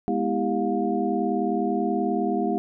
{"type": "tone cluster", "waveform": "sine", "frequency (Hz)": [207.3, 246.1, 326.8, 397, 710], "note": ["G#3", "B3", "E4", "G4", "F5"], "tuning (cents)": [-3, -6, -15, 22, 28], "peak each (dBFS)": -28, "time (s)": [0.08, 2.58], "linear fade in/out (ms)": 0, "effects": []}